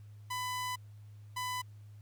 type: tone bursts at uneven times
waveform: sawtooth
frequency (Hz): 1000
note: B5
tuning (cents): +21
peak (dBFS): -31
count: 2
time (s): 0.3-0.76 / 1.36-1.62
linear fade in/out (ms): 10
effects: added 104 Hz sine -49 dBFS peak until 2.01 s + pink hiss -71 dBFS RMS until 2.01 s